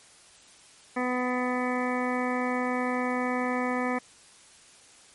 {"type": "harmonic tone", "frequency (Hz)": 250.1, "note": "B3", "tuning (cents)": 22, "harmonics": [1, 2, 3, 4, 5, 7, 8, 9], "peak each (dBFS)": [-29, -32, -34, -35, -36, -37, -38, -39], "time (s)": [0.96, 3.99], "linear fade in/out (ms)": 10, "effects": ["white hiss -54 dBFS RMS until 5.14 s", "MP3 48 kbps"]}